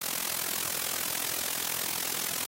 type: noise with amplitude modulation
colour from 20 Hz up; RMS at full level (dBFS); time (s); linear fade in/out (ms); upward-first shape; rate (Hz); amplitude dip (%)
white; -28; 0.01-2.46; 10; sine; 42.2; 95
effects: high-pass 100 Hz 12 dB/octave + AAC 48 kbps